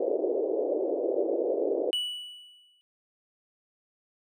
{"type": "band-pass noise", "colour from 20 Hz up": "white", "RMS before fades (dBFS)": -28, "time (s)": [0, 1.91], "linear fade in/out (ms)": 5, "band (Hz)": [330, 570], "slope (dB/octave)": 48}
{"type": "tone with exponential decay", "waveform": "triangle", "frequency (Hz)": 2952, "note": "F#7", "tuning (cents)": -5, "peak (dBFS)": -23, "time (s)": [1.93, 2.81], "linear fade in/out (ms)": 0, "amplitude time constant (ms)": 190}
{"effects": []}